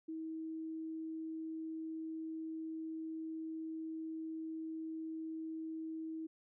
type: tone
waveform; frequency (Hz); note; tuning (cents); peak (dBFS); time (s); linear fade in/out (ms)
sine; 320.3; E4; -50; -40; 0.08-6.27; 10
effects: none